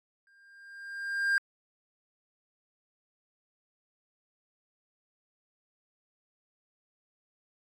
triangle tone with exponential growth, 1600 Hz, G6, 35 cents sharp, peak -20 dBFS, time 0.27-1.38 s, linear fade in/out 1 ms, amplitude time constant 240 ms, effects AAC 64 kbps

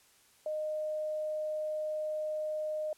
sine tone, 615 Hz, D#5, 20 cents flat, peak -32 dBFS, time 0.46-2.93 s, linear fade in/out 2 ms, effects white hiss -64 dBFS RMS until 2.97 s + low-pass 12000 Hz 12 dB/octave

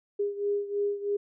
sine beating tone pair, 406.2 / 409.3 Hz, G#4 / G#4, -38 / -25 cents, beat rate 3.1 Hz, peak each -28 / -32 dBFS, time 0.19-1.17 s, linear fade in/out 10 ms, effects none

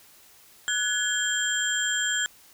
sine tone cluster, 1487 / 1692 / 3204 / 7370 Hz, F#6 / G#6 / G7 / A#8, +8 / +32 / +37 / -21 cents, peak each -29 dBFS, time 0.68-2.26 s, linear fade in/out 0 ms, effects white hiss -54 dBFS RMS until 2.53 s

